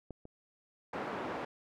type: clicks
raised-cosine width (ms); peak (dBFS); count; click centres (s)
2; -30 / -36; 2; 0.107 / 0.254
type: band-pass noise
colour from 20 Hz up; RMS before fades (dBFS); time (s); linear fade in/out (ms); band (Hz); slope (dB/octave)
pink; -39; 0.93-1.45; 5; 270 to 1400; 12
effects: none